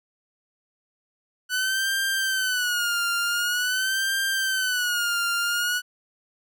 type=tone with vibrato; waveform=sawtooth; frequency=1487 Hz; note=F#6; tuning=8 cents sharp; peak=-19 dBFS; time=1.49-5.82 s; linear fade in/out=50 ms; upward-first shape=sine; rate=0.46 Hz; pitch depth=110 cents each way; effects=none